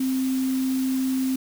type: tone in noise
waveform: sine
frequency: 261.6 Hz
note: C4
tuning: in tune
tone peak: -21 dBFS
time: 0-1.36 s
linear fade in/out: 5 ms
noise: white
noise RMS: -38 dBFS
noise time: 0-1.36 s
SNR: +14 dB
effects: none